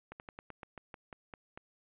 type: slowing click train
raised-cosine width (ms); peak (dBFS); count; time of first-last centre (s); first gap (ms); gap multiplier
0.5; -30; 11; 0.12-1.575; 79; 1.13
effects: resampled to 8000 Hz